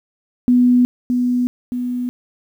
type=tone with echo; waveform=sine; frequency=246.9 Hz; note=B3; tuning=in tune; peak=-9 dBFS; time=0.48-0.85 s; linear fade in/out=0 ms; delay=620 ms; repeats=2; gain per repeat=-5 dB; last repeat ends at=2.09 s; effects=8-bit